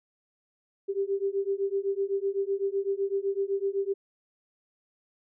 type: beating tone pair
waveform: sine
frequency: 390.3 / 398.2 Hz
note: G4 / G4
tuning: -8 / +27 cents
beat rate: 7.9 Hz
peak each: -29 dBFS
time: 0.88-3.94 s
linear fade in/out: 20 ms
effects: none